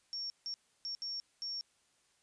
sine tone bursts at uneven times, 5500 Hz, F8, 27 cents flat, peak -37 dBFS, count 5, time 0.13-0.3 / 0.46-0.54 / 0.85-0.95 / 1.02-1.2 / 1.42-1.61 s, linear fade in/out 0 ms, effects white hiss -72 dBFS RMS until 2.22 s + resampled to 22050 Hz

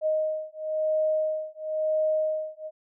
sine beating tone pair, 622.3 / 623.28 Hz, D#5 / D#5, 0 / +3 cents, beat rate 0.98 Hz, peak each -27 dBFS, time 0.01-2.71 s, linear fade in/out 50 ms, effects none

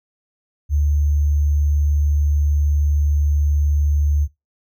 sine tone with sample-and-hold, 73.42 Hz, D2, in tune, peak -14 dBFS, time 0.69-4.28 s, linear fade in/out 50 ms, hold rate 6300 Hz, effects noise-tail reverb RT60 0.2 s tail -21 dB re dry

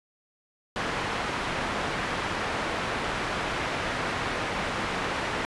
white low-pass noise, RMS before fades -30 dBFS, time 0.76-5.45 s, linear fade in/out 0 ms, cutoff 1800 Hz, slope 12 dB/octave, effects resampled to 24000 Hz

